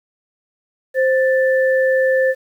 sine tone pair together, 523.3 / 1762 Hz, C5 / A6, 0 / +2 cents, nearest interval octave + major sixth, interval 2102 cents, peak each -13 / -20 dBFS, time 0.94-2.35 s, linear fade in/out 50 ms, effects 8-bit

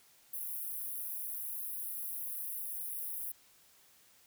white high-pass noise, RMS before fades -40 dBFS, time 0.33-3.32 s, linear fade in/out 5 ms, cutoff 9900 Hz, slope 96 dB/octave, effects white hiss -64 dBFS RMS until 4.26 s

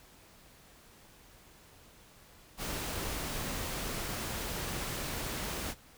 pink noise, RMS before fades -37 dBFS, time 2.57-5.75 s, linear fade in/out 50 ms, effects pink hiss -58 dBFS RMS until 5.97 s

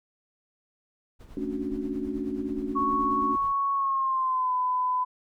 brown noise with tremolo, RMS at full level -43 dBFS, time 1.19-3.53 s, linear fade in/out 20 ms, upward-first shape sine, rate 9.4 Hz, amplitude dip 55%
sine chord, D major seventh, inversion second, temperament equal, 220 / 277.2 / 293.7 / 370 Hz, A3 / C#4 / D4 / F#4, 0 / 0 / 0 / 0 cents, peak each -35 / -32 / -34 / -35 dBFS, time 1.37-3.36 s, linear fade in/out 2 ms
sine tone with pitch glide, 1108.7 to 1005 Hz, C#6 to B5, 0 to +30 cents, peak -23 dBFS, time 2.75-5.05 s, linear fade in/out 20 ms, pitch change -170 cents, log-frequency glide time 3.74-4.53 s
effects none

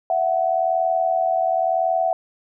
sine tone pair together, 665.1 / 746 Hz, E5 / F#5, +15 / +14 cents, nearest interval major second, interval 199 cents, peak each -20 dBFS, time 0.1-2.13 s, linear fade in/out 2 ms, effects none

